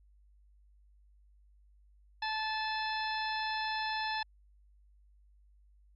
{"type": "harmonic tone with a mistuned harmonic", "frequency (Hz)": 872, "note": "A5", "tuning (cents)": -16, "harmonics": [1, 2, 3, 4, 5, 6], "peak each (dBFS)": [-35, -38, -43, -44, -43, -45], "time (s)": [2.22, 4.23], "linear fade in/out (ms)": 5, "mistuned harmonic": 5, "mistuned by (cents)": -96, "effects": ["added 50 Hz sine -60 dBFS peak until 5.95 s"]}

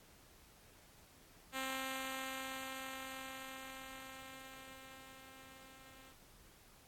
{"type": "tone with level ramp", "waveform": "5% pulse", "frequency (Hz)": 264.5, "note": "C4", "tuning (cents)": 19, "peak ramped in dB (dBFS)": [-27, -48], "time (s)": [1.52, 6.15], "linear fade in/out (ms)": 50, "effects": ["pink hiss -63 dBFS RMS until 6.87 s", "AAC 64 kbps"]}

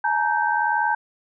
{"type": "tone cluster", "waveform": "sine", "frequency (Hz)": [851, 932, 1558], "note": ["G#5", "A#5", "G6"], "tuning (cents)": [42, -1, -11], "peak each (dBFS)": -23, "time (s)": [0.04, 0.95], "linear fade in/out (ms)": 5, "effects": []}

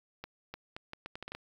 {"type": "accelerating click train", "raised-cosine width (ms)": 0.3, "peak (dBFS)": -25, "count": 10, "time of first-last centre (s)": [0.24, 1.35], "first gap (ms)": 300, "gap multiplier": 0.75, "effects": ["9-bit"]}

